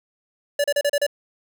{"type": "tone bursts", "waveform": "square", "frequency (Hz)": 576, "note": "D5", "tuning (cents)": -34, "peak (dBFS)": -18, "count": 6, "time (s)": [0.59, 1.066], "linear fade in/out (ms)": 5, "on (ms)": 51, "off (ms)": 34, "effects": []}